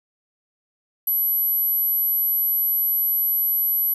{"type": "tone", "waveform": "sine", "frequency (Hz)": 11790, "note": "F#9", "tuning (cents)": -7, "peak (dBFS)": -18, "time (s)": [1.07, 3.94], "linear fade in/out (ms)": 5, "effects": []}